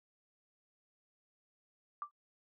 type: tone with exponential decay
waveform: sine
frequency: 1174.7 Hz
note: D6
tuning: in tune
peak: -33 dBFS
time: 2.02-2.11 s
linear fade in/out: 1 ms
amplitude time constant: 18 ms
effects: noise-tail reverb RT60 0.1 s tail -17 dB re dry